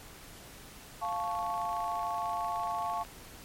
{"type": "chord", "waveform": "sine", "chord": "F augmented", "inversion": "none", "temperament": "equal with one note detuned", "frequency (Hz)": [698.5, 873.4, 1108.7], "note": ["F5", "A5", "C#6"], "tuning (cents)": [0, -13, 0], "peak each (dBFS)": -35, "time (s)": [1.01, 3.04], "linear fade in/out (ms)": 20}
{"type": "click train", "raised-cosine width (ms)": 0.3, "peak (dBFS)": -32, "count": 54, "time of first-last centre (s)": [1.05, 3.05], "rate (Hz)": 26.5}
{"effects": ["pink hiss -50 dBFS RMS until 3.44 s", "MP3 64 kbps"]}